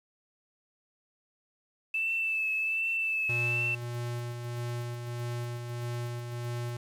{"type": "tone with vibrato", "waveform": "sine", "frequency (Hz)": 2637, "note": "E7", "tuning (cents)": 0, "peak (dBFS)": -27, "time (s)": [1.94, 3.75], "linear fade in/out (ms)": 5, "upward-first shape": "triangle", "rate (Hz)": 1.3, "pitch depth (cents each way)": 33}
{"type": "tone with tremolo", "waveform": "square", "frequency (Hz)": 120, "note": "B2", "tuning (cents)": -49, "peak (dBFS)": -32, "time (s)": [3.29, 6.77], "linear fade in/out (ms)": 5, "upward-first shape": "triangle", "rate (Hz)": 1.6, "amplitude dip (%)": 45}
{"effects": ["resampled to 32000 Hz", "9-bit"]}